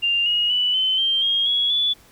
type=tone with pitch steps; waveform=sine; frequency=2794 / 2879 / 2967 / 3057 / 3151 / 3247 / 3346 / 3448 Hz; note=F7 / F#7 / F#7 / G7 / G7 / G#7 / G#7 / A7; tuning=0 / -48 / +4 / -44 / +8 / -40 / +12 / -36 cents; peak=-17 dBFS; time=0.02-1.94 s; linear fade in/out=20 ms; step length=240 ms; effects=pink hiss -52 dBFS RMS until 2.11 s